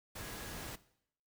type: tone in noise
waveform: sine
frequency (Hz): 1661.2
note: G#6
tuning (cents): 0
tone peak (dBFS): -55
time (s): 0.19-0.71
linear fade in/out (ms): 10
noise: pink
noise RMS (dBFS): -45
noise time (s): 0.15-0.76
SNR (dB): -13
effects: noise-tail reverb RT60 0.7 s tail -18 dB re dry